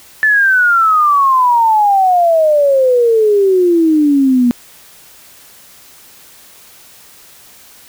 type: exponential sweep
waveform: sine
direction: down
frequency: 1760 to 237.9 Hz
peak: -7 dBFS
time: 0.23-4.51 s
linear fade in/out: 0 ms
effects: white hiss -41 dBFS RMS until 7.88 s